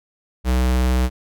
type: tone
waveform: square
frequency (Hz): 63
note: B1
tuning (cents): +35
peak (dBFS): -16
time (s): 0.44-1.1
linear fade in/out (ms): 50
effects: none